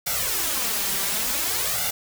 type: noise with flanger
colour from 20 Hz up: white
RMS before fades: -25 dBFS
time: 0.06-1.91 s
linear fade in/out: 10 ms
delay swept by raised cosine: 1.4 to 5.2 ms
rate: 0.56 Hz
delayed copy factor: +1
effects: none